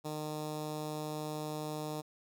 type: tone with notch filter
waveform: 10% pulse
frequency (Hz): 152.7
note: D#3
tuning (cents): -32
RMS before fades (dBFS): -39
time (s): 0.04-2.02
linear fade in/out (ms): 20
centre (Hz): 2100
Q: 1.2
effects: none